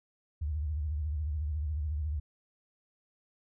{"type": "tone with vibrato", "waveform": "sine", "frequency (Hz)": 75.4, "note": "D2", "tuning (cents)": 46, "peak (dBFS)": -30, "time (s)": [0.41, 2.2], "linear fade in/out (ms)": 10, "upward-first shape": "sine", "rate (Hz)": 14, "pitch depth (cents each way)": 130, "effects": []}